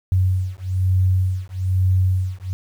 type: beating tone pair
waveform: sine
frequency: 92.5 / 93.6 Hz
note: F#2 / F#2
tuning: 0 / +20 cents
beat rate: 1.1 Hz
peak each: -19 dBFS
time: 0.12-2.53 s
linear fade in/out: 0 ms
effects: 8-bit